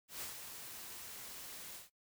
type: noise with ADSR envelope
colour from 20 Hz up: white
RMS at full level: -43 dBFS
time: 0.08-1.9 s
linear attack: 130 ms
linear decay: 130 ms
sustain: -6 dB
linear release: 150 ms
effects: noise-tail reverb RT60 0.1 s tail -19 dB re dry